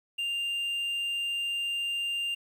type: tone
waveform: triangle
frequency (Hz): 2794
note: F7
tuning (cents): 0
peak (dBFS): -27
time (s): 0.18-2.35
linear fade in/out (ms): 10
effects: 10-bit